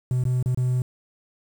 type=tone with dropouts; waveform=triangle; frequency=126.1 Hz; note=B2; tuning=36 cents sharp; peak=-17 dBFS; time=0.11-0.82 s; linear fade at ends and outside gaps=2 ms; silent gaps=0.238-0.252 / 0.427-0.459 / 0.547-0.574 s; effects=tanh soft clip ceiling -13 dBFS + 8-bit